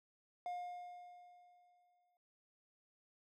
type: tone with exponential decay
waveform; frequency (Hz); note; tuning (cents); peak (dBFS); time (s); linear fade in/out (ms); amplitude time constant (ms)
triangle; 712; F5; +33; -37; 0.46-2.17; 1; 370
effects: none